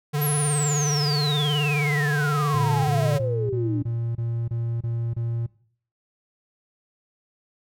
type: tone with vibrato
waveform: square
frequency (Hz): 146.83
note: D3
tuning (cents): 0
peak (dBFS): -22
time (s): 0.13-3.19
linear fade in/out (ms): 20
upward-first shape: triangle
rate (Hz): 19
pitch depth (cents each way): 65
type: exponential sweep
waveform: sine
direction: down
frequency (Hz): 11950 to 282.6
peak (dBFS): -25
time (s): 0.21-3.83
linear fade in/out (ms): 10
type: tone bursts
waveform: triangle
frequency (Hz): 116.54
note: A#2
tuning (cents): 0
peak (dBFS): -22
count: 9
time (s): 2.54-5.464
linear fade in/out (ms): 5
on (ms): 300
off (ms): 28
effects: noise-tail reverb RT60 0.6 s tail -21 dB re dry